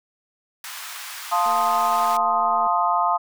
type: high-pass noise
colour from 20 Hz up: pink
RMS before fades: -35 dBFS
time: 0.64-2.17 s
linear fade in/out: 2 ms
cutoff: 1000 Hz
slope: 24 dB/octave
type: chord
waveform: sine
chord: F dominant seventh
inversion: none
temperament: equal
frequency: 698.5 / 880 / 1046.5 / 1244.5 Hz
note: F5 / A5 / C6 / Eb6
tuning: 0 / 0 / 0 / 0 cents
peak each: -23 dBFS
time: 1.31-3.18 s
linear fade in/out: 20 ms
type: click train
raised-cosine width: 1 ms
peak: -28 dBFS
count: 278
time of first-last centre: 1.46-2.67 s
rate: 229 Hz
effects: none